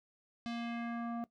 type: tone with low-pass filter sweep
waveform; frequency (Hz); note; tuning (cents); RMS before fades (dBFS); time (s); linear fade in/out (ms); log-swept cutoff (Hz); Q
square; 234.4; A#3; +10; -39; 0.46-1.24; 0; 4400 to 890; 1.7
effects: noise-tail reverb RT60 0.1 s tail -17 dB re dry